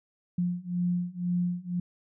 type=beating tone pair; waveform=sine; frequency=175.9 / 177.9 Hz; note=F3 / F3; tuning=+13 / +32 cents; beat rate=2 Hz; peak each=-30 / -29 dBFS; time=0.38-1.8 s; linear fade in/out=5 ms; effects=none